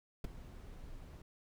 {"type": "noise with ADSR envelope", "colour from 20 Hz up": "brown", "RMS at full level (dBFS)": -34, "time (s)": [0.24, 1.22], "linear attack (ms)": 4, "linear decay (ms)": 14, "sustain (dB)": -16, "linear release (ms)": 5, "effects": []}